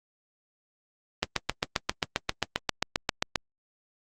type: click train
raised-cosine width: 0.2 ms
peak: -6 dBFS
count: 17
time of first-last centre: 1.23-3.358 s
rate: 7.52 Hz
effects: Opus 24 kbps